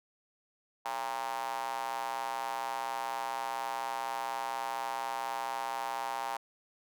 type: tone with high-pass filter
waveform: square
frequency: 62.1 Hz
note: B1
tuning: 10 cents sharp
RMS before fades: -36 dBFS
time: 0.85-6.37 s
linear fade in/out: 5 ms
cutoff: 860 Hz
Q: 5.5
effects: none